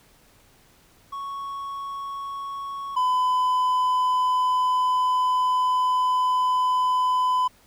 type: tone pair in turn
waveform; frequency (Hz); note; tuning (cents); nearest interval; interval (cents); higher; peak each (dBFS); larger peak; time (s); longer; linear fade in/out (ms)
triangle; 1108.7 / 1007.4; C#6 / B5; 0 / +34; major second; 166; first; -28 / -17; second; 1.12-2.96 / 2.96-7.48; second; 10
effects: pink hiss -57 dBFS RMS until 7.66 s